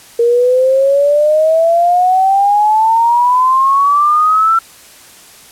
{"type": "exponential sweep", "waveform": "sine", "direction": "up", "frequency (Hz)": [465.5, 1351], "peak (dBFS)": -7, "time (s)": [0.19, 4.59], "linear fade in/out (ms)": 5, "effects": ["white hiss -39 dBFS RMS until 5.51 s", "low-pass 12000 Hz 12 dB/octave"]}